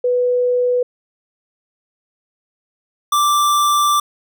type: tone pair in turn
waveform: sine / square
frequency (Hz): 493.9 / 1174.7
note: B4 / D6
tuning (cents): 0 / 0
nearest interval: octave + minor third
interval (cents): 1500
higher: second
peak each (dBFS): -13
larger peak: neither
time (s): 0.04-0.83 / 3.12-4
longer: second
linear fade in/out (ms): 5
effects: none